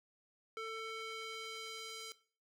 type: tone with band-pass filter sweep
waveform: square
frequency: 445.5 Hz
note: A4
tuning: 22 cents sharp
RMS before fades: -45 dBFS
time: 0.57-2.12 s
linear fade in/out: 0 ms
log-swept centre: 1600 to 5200 Hz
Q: 0.82
effects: noise-tail reverb RT60 0.4 s tail -17 dB re dry